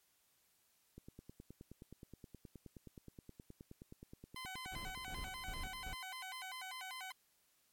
click train, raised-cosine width 3 ms, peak -39 dBFS, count 41, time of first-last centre 0.98-5.186 s, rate 9.51 Hz
15% pulse tone with vibrato, 880 Hz, A5, in tune, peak -39 dBFS, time 4.36-7.12 s, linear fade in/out 2 ms, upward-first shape square, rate 5.1 Hz, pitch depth 270 cents each way
brown noise with tremolo, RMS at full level -47 dBFS, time 4.71-5.95 s, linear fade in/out 20 ms, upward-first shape square, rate 2.6 Hz, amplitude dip 70%
effects white hiss -75 dBFS RMS until 7.72 s + MP3 64 kbps

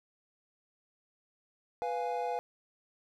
triangle chord, F diminished, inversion second, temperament equal, 493.9 / 698.5 / 830.6 Hz, Cb5 / F5 / Ab5, 0 / 0 / 0 cents, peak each -34 dBFS, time 1.82-2.39 s, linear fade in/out 0 ms, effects none

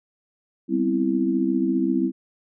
sine chord, C major seventh, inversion second, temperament equal, 196 / 246.9 / 261.6 / 329.6 Hz, G3 / B3 / C4 / E4, 0 / 0 / 0 / 0 cents, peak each -26 / -29 / -23 / -23 dBFS, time 0.68-2.12 s, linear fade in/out 50 ms, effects none

